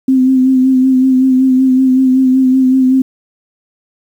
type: tone with vibrato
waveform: sine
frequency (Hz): 260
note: C4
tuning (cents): -11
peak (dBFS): -6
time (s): 0.08-3.02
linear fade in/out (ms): 5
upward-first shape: sine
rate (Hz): 5.3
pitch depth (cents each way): 30
effects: 7-bit